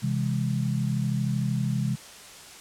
sine chord, C augmented, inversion none, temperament just, 130.81 / 163.52 / 204.4 Hz, C3 / E3 / G#3, 0 / -14 / -27 cents, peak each -26 / -30 / -29 dBFS, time 0.02-1.96 s, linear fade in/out 20 ms, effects white hiss -45 dBFS RMS until 2.6 s + low-pass 9000 Hz 12 dB/octave

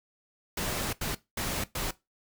pink noise bursts at uneven times, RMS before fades -32 dBFS, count 4, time 0.57-0.93 / 1.01-1.15 / 1.37-1.64 / 1.75-1.91 s, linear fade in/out 5 ms, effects noise-tail reverb RT60 0.2 s tail -18 dB re dry

